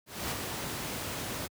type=noise with ADSR envelope; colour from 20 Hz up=pink; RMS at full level=-32 dBFS; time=0.06-1.48 s; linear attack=250 ms; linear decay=29 ms; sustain=-4 dB; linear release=26 ms; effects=high-pass 80 Hz 12 dB/octave